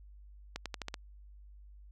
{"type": "accelerating click train", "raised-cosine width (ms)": 0.2, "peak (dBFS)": -20, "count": 6, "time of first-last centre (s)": [0.56, 0.942], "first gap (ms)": 97, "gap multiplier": 0.88, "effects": ["added 50 Hz sine -51 dBFS peak until 1.91 s"]}